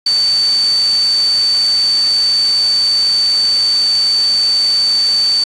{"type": "tone in noise", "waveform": "sine", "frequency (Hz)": 4552, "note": "C#8", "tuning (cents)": 45, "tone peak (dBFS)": -10, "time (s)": [0.06, 5.44], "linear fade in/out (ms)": 5, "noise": "white", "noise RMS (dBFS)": -26, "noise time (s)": [0.06, 5.44], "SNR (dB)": 13, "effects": ["resampled to 22050 Hz"]}